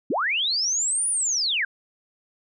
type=linear two-way sweep; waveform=sine; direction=up then down; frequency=185 to 9800 to 1470 Hz; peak=-21 dBFS; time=0.1-1.65 s; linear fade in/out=5 ms; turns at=1.09 s; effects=none